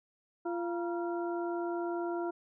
harmonic tone with a mistuned harmonic, 344.8 Hz, F4, 22 cents flat, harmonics 1 / 2 / 3 / 4, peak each -33 / -39 / -43 / -45 dBFS, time 0.45-2.31 s, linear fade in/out 10 ms, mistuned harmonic 3, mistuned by -140 cents, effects none

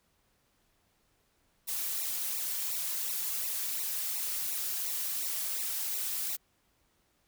blue noise with flanger, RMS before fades -34 dBFS, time 1.67-6.37 s, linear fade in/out 20 ms, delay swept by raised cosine 0.61 to 4.51 ms, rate 2.8 Hz, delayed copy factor -1, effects pink hiss -72 dBFS RMS until 7.27 s

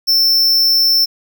square tone, 5360 Hz, E8, 28 cents sharp, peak -10 dBFS, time 0.07-1.06 s, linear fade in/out 20 ms, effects 8-bit

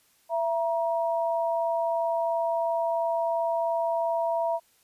sine tone pair together, 668.9 / 946 Hz, E5 / A#5, +25 / +25 cents, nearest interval tritone, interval 600 cents, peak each -25 / -29 dBFS, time 0.29-4.6 s, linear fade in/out 50 ms, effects white hiss -64 dBFS RMS until 4.83 s + resampled to 32000 Hz

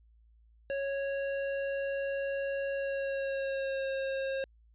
square tone with pitch glide, 552 to 537.8 Hz, C#5 to C5, -7 to +47 cents, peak -32 dBFS, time 0.7-4.44 s, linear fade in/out 0 ms, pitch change -46 cents, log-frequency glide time 2.74-3.89 s, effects added 56 Hz sine -59 dBFS peak until 4.74 s + resampled to 8000 Hz

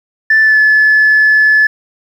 sine tone with pitch glide, 1760 to 1725.8 Hz, A6 to A6, 0 to -34 cents, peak -4 dBFS, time 0.3-1.67 s, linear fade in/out 5 ms, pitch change -34 cents, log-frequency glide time 0.42-0.59 s, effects tanh soft clip ceiling -2 dBFS + 7-bit

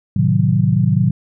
sine chord, A diminished seventh, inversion none, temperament equal, 110 / 130.81 / 155.56 / 185 Hz, A2 / C3 / Eb3 / Gb3, 0 / 0 / 0 / 0 cents, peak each -17 dBFS, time 0.16-1.11 s, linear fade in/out 5 ms, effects none

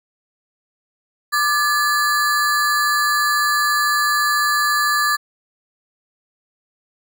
square ring-modulated tone, 1451 Hz, F#6, 34 cents flat, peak -13 dBFS, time 1.32-5.17 s, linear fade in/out 20 ms, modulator 266 Hz, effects none

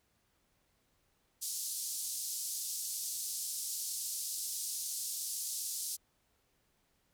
white band-pass noise, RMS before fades -39 dBFS, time 1.41-5.97 s, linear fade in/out 20 ms, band 4700 to 12000 Hz, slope 24 dB/octave, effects pink hiss -75 dBFS RMS until 7.13 s

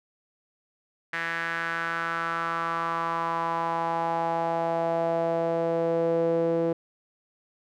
sawtooth tone with band-pass filter sweep, 166.6 Hz, E3, 19 cents sharp, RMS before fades -27 dBFS, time 1.13-6.73 s, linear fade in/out 5 ms, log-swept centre 1800 to 440 Hz, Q 4, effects none

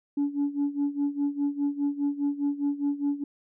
sine tone with tremolo, 285.6 Hz, D4, 48 cents flat, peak -20 dBFS, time 0.17-3.24 s, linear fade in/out 5 ms, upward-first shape sine, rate 4.9 Hz, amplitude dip 85%, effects tanh soft clip ceiling -20 dBFS

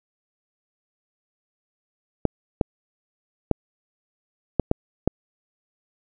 clicks, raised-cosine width 2 ms, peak -4 dBFS, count 6, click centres 2.253 / 2.612 / 3.513 / 4.597 / 4.714 / 5.076 s, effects none

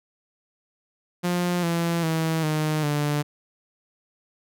sawtooth tone with pitch steps, 176.8 / 168.91 / 161.38 / 154.18 / 147.3 Hz, F3 / E3 / E3 / D#3 / D3, +22 / +43 / -36 / -15 / +6 cents, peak -18 dBFS, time 1.23-3.23 s, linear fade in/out 20 ms, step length 400 ms, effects none

